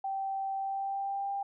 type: tone with pitch glide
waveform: sine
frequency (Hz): 778 to 795.3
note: G5 to G5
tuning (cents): -13 to +25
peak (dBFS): -31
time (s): 0.04-1.43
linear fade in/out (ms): 5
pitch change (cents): +38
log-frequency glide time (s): 0.56-1.32
effects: none